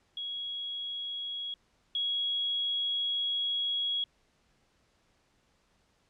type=tone pair in turn; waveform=sine; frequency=3322 / 3322 Hz; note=G#7 / G#7; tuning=0 / 0 cents; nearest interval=unison; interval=0 cents; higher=neither; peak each=-34 / -28 dBFS; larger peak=second; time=0.17-1.54 / 1.95-4.04 s; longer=second; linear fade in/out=2 ms; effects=pink hiss -70 dBFS RMS until 6.09 s + low-pass 7000 Hz 12 dB/octave